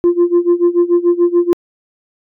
sine tone with tremolo, 348.1 Hz, F4, 6 cents flat, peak -4 dBFS, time 0.04-1.53 s, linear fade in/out 0 ms, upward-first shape sine, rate 6.9 Hz, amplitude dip 90%, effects tanh soft clip ceiling -5 dBFS

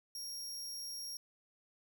sawtooth tone, 5588 Hz, F8, in tune, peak -39 dBFS, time 0.15-1.17 s, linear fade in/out 2 ms, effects 13-bit

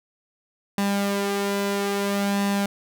sawtooth tone with flanger, 200.2 Hz, G3, 37 cents sharp, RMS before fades -24 dBFS, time 0.78-2.66 s, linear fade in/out 2 ms, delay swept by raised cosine 1.1 to 3 ms, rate 0.6 Hz, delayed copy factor +0.5, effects none

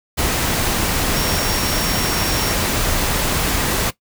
sine tone in noise, 5560 Hz, F8, 9 cents flat, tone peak -26 dBFS, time 1.15-2.54 s, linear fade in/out 20 ms, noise pink, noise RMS -19 dBFS, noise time 0.17-3.91 s, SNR -10 dB, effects noise-tail reverb RT60 0.1 s tail -17 dB re dry

